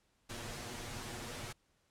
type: noise with comb filter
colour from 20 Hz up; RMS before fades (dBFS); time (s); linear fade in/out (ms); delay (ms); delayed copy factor
pink; -44; 0.29-1.53; 10; 8.4; +0.85
effects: pink hiss -75 dBFS RMS until 1.9 s + low-pass 10000 Hz 12 dB/octave